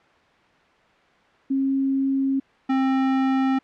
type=tone pair in turn; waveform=sine / square; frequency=270.3 / 265.3 Hz; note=C#4 / C4; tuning=-44 / +24 cents; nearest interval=unison; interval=32 cents; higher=first; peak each=-19 dBFS; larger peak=neither; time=1.5-2.4 / 2.69-3.59 s; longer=neither; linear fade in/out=10 ms; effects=white hiss -56 dBFS RMS until 3.63 s + low-pass 2000 Hz 12 dB/octave